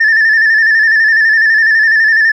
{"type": "tone with vibrato", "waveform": "sine", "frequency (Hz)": 1770, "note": "A6", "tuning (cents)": 10, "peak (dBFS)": -4, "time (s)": [0, 2.32], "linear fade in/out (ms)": 10, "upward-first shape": "square", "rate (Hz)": 12, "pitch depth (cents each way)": 43, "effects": ["tanh soft clip ceiling -4 dBFS"]}